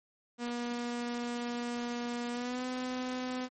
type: tone with pitch glide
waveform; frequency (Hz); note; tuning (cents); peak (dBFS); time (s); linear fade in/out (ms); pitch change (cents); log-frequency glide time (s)
sawtooth; 240 to 253.4; B3 to B3; -49 to +45; -30; 0.38-3.49; 50; +94; 2.31-2.64
effects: MP3 32 kbps